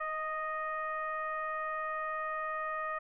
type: tone with frequency modulation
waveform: sine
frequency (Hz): 1244.5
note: D#6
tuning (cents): 0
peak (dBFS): -33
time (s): 0-2.99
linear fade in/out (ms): 10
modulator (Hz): 618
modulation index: 0.97
effects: none